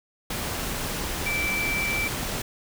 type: tone in noise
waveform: sine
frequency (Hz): 2329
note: D7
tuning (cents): -15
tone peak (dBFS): -25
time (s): 1.26-2.08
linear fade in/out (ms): 5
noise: pink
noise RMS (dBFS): -30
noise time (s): 0.3-2.42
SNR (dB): +2
effects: none